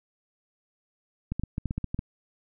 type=clicks; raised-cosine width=5 ms; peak=-17 dBFS; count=10; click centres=1.32 / 1.396 / 1.436 / 1.581 / 1.657 / 1.709 / 1.78 / 1.843 / 1.945 / 1.991 s; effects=none